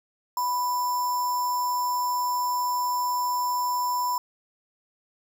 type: tone with sample-and-hold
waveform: sine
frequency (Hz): 987.8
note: B5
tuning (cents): 0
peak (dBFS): -23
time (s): 0.37-4.18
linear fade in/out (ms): 2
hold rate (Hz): 6300
effects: none